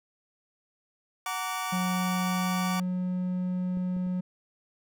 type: chord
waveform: sawtooth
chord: Gb augmented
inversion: none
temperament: just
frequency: 740 / 925 / 1156.2 Hz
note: Gb5 / Bb5 / D6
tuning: 0 / -14 / -27 cents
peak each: -31 / -34 / -29 dBFS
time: 1.26-2.8 s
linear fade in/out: 2 ms
type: tone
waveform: triangle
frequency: 181.9 Hz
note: F#3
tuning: 29 cents flat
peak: -25 dBFS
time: 1.72-4.21 s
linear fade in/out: 10 ms
type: clicks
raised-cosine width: 3 ms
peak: -32 / -32 / -36 dBFS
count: 3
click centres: 3.772 / 3.966 / 4.066 s
effects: none